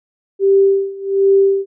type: tone with tremolo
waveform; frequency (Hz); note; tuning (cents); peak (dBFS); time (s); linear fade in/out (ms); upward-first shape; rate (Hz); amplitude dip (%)
sine; 392; G4; 0; -7; 0.39-1.66; 50; sine; 1.3; 90
effects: none